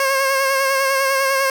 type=tone with vibrato; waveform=15% pulse; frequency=540 Hz; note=C#5; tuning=45 cents flat; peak=-9 dBFS; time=0-1.5 s; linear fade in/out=2 ms; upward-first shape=sine; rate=10 Hz; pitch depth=31 cents each way; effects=none